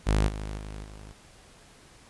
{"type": "tone with level steps", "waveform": "sawtooth", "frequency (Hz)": 51.91, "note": "G#1", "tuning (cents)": 0, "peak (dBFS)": [-17, -29, -33, -39], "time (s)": [0.06, 1.13], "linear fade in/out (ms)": 20, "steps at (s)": [0.27, 0.57, 0.83], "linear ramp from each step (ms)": 20, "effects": ["pink hiss -54 dBFS RMS until 2.09 s", "resampled to 24000 Hz"]}